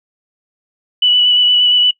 sine tone with vibrato, 2960 Hz, F#7, in tune, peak -8 dBFS, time 1.02-1.91 s, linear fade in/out 5 ms, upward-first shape square, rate 8.6 Hz, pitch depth 13 cents each way, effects noise-tail reverb RT60 0.1 s tail -21 dB re dry

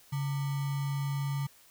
sine tone with sample-and-hold, 140 Hz, C#3, 18 cents sharp, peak -29 dBFS, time 0.12-1.47 s, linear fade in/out 10 ms, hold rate 1050 Hz, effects white hiss -59 dBFS RMS until 1.7 s

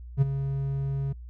triangle tone with ADSR envelope, 137.2 Hz, C#3, 17 cents flat, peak -13 dBFS, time 0.17-1.13 s, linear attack 47 ms, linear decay 19 ms, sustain -11 dB, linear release 9 ms, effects noise-tail reverb RT60 0.1 s tail -24 dB re dry + added 60 Hz sine -39 dBFS peak until 1.29 s

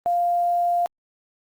sine tone with quantisation, 698.5 Hz, F5, in tune, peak -18 dBFS, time 0.06-0.86 s, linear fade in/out 0 ms, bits 8, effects Opus 24 kbps

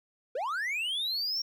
triangle linear sweep, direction up, 452.9 to 5588 Hz, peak -28 dBFS, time 0.35-1.42 s, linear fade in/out 5 ms, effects none

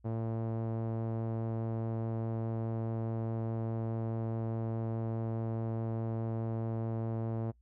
sawtooth tone with low-pass filter, 113.1 Hz, A2, 48 cents sharp, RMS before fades -35 dBFS, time 0.04-7.52 s, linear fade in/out 20 ms, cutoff 670 Hz, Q 1, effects noise-tail reverb RT60 0.1 s tail -23 dB re dry + added 59 Hz sine -62 dBFS peak until 7.61 s

